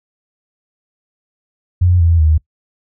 sine tone with pitch steps, 89.2 / 83.9 / 78.1 Hz, F2 / E2 / D#2, +37 / +31 / +7 cents, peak -8 dBFS, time 1.81-2.38 s, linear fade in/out 10 ms, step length 190 ms, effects noise-tail reverb RT60 0.1 s tail -22 dB re dry

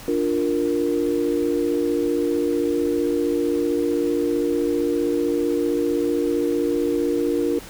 sine chord, Bb major, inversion first, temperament equal, 293.7 / 349.2 / 466.2 Hz, D4 / F4 / Bb4, 0 / 0 / 0 cents, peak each -23 dBFS, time 0.08-7.59 s, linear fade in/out 2 ms, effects pink hiss -40 dBFS RMS until 7.69 s

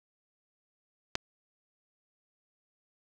clicks, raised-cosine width 0.2 ms, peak -11 / -25 dBFS, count 2, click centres 1.154 / 1.157 s, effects none

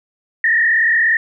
sine tone with frequency modulation, 1834 Hz, A#6, 29 cents flat, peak -11 dBFS, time 0.44-1.17 s, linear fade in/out 2 ms, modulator 36.9 Hz, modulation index 2, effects none

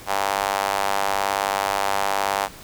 sawtooth tone with high-pass filter, 99 Hz, G2, 18 cents sharp, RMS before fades -23 dBFS, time 0.06-2.49 s, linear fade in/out 50 ms, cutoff 790 Hz, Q 2.4, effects pink hiss -42 dBFS RMS until 2.63 s

